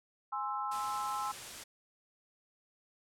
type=chord; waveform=sine; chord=Ab augmented; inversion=none; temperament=equal; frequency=830.6 / 1046.5 / 1318.5 Hz; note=Ab5 / C6 / E6; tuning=0 / 0 / 0 cents; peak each=-38 dBFS; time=0.32-1.32 s; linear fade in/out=10 ms
type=noise; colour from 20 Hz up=white; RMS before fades=-45 dBFS; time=0.71-1.64 s; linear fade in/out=10 ms
effects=low-pass 10000 Hz 12 dB/octave